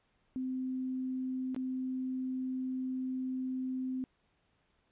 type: tone with dropouts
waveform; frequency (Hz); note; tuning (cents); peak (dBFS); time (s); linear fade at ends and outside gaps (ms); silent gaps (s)
sine; 258.3; C4; -22; -33; 0.36-4.04; 0; 1.546-1.563
effects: pink hiss -74 dBFS RMS until 4.91 s + resampled to 8000 Hz